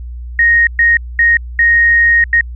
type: tone bursts at uneven times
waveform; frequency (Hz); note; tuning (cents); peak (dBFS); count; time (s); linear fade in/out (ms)
sine; 1866; A#6; +1; -6; 5; 0.39-0.67 / 0.79-0.97 / 1.19-1.37 / 1.59-2.24 / 2.33-2.41; 2
effects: added 60 Hz sine -23 dBFS peak until 2.55 s